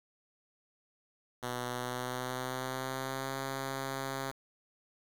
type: tone with pitch glide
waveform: 5% pulse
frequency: 123.47 to 134.64 Hz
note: B2 to C3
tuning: 0 to +50 cents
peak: -24 dBFS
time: 1.42-4.32 s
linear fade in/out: 20 ms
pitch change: +150 cents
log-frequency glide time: 1.7-3.37 s
effects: 9-bit